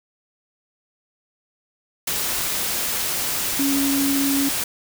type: tone in noise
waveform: sine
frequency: 277.2 Hz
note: C#4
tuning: in tune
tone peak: -19 dBFS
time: 3.59-4.49 s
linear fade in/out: 5 ms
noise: white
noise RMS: -24 dBFS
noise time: 2.07-4.64 s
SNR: +2 dB
effects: none